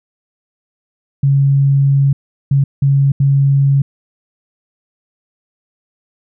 sine tone bursts at uneven times, 138.59 Hz, C#3, in tune, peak -8 dBFS, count 4, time 1.23-2.13 / 2.51-2.64 / 2.82-3.12 / 3.2-3.82 s, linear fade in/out 5 ms, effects none

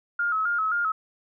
sine tone with vibrato, 1348 Hz, E6, 38 cents sharp, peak -22 dBFS, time 0.19-0.92 s, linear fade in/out 5 ms, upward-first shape square, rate 3.8 Hz, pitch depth 79 cents each way, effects none

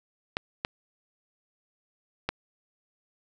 clicks, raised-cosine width 0.3 ms, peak -11 dBFS, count 3, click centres 0.369 / 0.649 / 2.29 s, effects none

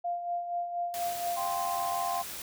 sine tone with tremolo, 698 Hz, F5, 1 cent flat, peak -28 dBFS, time 0.04-1.42 s, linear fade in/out 10 ms, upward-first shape sine, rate 4.2 Hz, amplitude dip 55%
white noise, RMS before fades -40 dBFS, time 0.94-2.42 s, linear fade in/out 0 ms
sine chord, F suspended second, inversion none, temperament equal, 698.5 / 784 / 1046.5 Hz, F5 / G5 / C6, 0 / 0 / 0 cents, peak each -32 / -34 / -34 dBFS, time 1.36-2.23 s, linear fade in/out 20 ms
effects none

